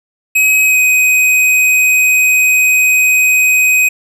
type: tone with pitch glide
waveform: square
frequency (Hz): 2541 to 2512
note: D#7 to D#7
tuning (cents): +36 to +16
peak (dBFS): -8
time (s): 0.35-3.89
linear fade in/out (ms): 10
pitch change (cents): -20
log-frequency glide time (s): 0.64-0.78
effects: none